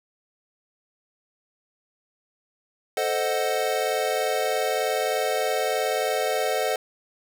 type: chord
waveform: square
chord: A diminished seventh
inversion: none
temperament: equal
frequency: 440 / 523.3 / 622.3 / 740 Hz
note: A4 / C5 / Eb5 / Gb5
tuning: 0 / 0 / 0 / 0 cents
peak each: -29 dBFS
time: 2.97-6.76 s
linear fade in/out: 2 ms
effects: none